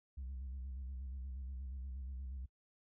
sine tone with vibrato, 65.41 Hz, C2, in tune, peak -40 dBFS, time 0.17-2.46 s, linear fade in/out 10 ms, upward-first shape square, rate 8.4 Hz, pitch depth 70 cents each way, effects noise-tail reverb RT60 0.1 s tail -21 dB re dry + tanh soft clip ceiling -40 dBFS

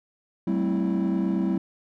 triangle chord, A minor seventh, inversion third, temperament equal with one note detuned, 191.19 / 220 / 261.6 / 329.6 Hz, G3 / A3 / C4 / E4, -43 / 0 / 0 / 0 cents, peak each -22 / -27 / -27 / -25 dBFS, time 0.47-1.58 s, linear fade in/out 5 ms, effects tanh soft clip ceiling -15 dBFS

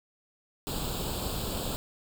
pink noise with comb filter, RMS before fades -33 dBFS, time 0.67-1.76 s, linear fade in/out 0 ms, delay 0.25 ms, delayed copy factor +0.8, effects none

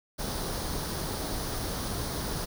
pink noise with comb filter, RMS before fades -33 dBFS, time 0.18-2.46 s, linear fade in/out 20 ms, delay 0.2 ms, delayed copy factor +0.55, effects none

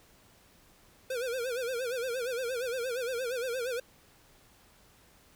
square tone with vibrato, 493.9 Hz, B4, in tune, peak -32 dBFS, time 1.1-3.8 s, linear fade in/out 5 ms, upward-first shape sine, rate 8.6 Hz, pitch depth 120 cents each way, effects pink hiss -61 dBFS RMS until 5.35 s

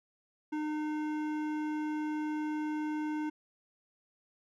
sine tone with hard clipping, 304.6 Hz, D#4, 37 cents flat, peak -34 dBFS, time 0.52-3.3 s, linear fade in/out 10 ms, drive 13 dB, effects none

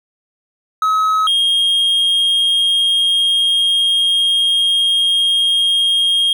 triangle tone pair in turn, 1280 / 3241 Hz, D#6 / G#7, +49 / -43 cents, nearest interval octave + major third, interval 1608 cents, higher second, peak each -10 dBFS, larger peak neither, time 0.82-1.27 / 1.27-6.33 s, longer second, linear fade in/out 2 ms, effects none

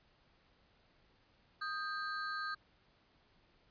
square ring-modulated tone, 1415 Hz, F6, 22 cents sharp, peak -35 dBFS, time 1.61-2.55 s, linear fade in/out 10 ms, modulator 172 Hz, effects pink hiss -70 dBFS RMS until 3.7 s + resampled to 11025 Hz

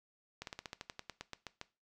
slowing click train, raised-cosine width 0.2 ms, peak -25 dBFS, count 14, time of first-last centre 0.42-1.614 s, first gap 52 ms, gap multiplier 1.09, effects noise-tail reverb RT60 0.3 s tail -18 dB re dry

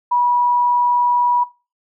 sine tone, 972 Hz, B5, 28 cents flat, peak -13 dBFS, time 0.11-1.44 s, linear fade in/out 10 ms, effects noise-tail reverb RT60 0.3 s tail -19 dB re dry

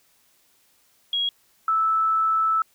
sine tone pair in turn, 3300 / 1312.7 Hz, G#7 / E6, -12 / -8 cents, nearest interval octave + major third, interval 1596 cents, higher first, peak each -21 / -18 dBFS, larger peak second, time 1.13-1.29 / 1.68-2.62 s, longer second, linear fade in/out 2 ms, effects white hiss -62 dBFS RMS until 2.74 s

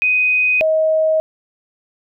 sine tone pair in turn, 2501 / 632.1 Hz, D#7 / D#5, +8 / +27 cents, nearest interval 2 octaves, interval 2381 cents, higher first, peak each -12 dBFS, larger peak neither, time 0.02-0.61 / 0.61-1.2 s, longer neither, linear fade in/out 0 ms, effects none

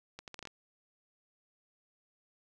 accelerating click train, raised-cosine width 0.2 ms, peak -27 dBFS, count 7, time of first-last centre 0.19-0.473 s, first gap 88 ms, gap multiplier 0.74, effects none

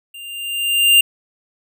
square tone with level ramp, 2794 Hz, F7, in tune, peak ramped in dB -34 to -7 dBFS, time 0.14-1.01 s, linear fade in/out 5 ms, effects none

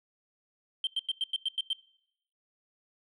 sine tone bursts, 3136 Hz, G7, in tune, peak -25 dBFS, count 8, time 0.84-1.731 s, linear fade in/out 2 ms, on 30 ms, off 93 ms, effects noise-tail reverb RT60 0.8 s tail -24 dB re dry + tanh soft clip ceiling -24 dBFS

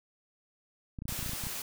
clicks, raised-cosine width 5 ms, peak -27 dBFS, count 12, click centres 0.988 / 1.021 / 1.055 / 1.092 / 1.124 / 1.191 / 1.228 / 1.262 / 1.294 / 1.334 / 1.438 / 1.469 s
white noise, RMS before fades -38 dBFS, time 1.08-1.62 s, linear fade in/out 2 ms
effects none

